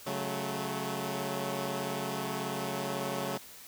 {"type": "chord", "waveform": "10% pulse", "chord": "F# minor", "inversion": "second", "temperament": "equal with one note detuned", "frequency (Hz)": [138.59, 185, 217], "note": ["C#3", "F#3", "A3"], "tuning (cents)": [0, 0, -24], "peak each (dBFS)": -29, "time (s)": [0.06, 3.38], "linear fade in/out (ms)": 10, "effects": ["white hiss -50 dBFS RMS until 3.67 s"]}